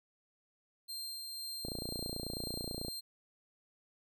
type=tone with tremolo; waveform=sawtooth; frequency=4175 Hz; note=C8; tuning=5 cents flat; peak=-37 dBFS; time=0.88-3.01 s; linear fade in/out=20 ms; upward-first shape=sine; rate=2 Hz; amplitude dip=25%
type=click train; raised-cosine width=2 ms; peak=-27 dBFS; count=37; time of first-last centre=1.65-2.883 s; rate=29.2 Hz
effects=none